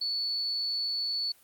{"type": "tone", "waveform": "sine", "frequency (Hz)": 4444, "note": "C#8", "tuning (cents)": 4, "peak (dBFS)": -28, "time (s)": [0.01, 1.32], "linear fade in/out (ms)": 5, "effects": ["white hiss -60 dBFS RMS until 1.43 s", "Opus 32 kbps"]}